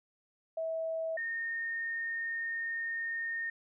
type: tone pair in turn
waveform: sine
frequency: 649 / 1835.6 Hz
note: E5 / A#6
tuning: -27 / -27 cents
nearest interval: octave + tritone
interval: 1800 cents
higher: second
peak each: -32 / -33 dBFS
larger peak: first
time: 0.57-1.17 / 1.17-3.5 s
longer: second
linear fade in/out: 5 ms
effects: none